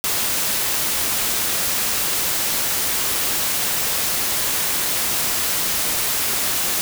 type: noise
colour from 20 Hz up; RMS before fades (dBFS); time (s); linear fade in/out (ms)
white; -21; 0.04-6.81; 0
effects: none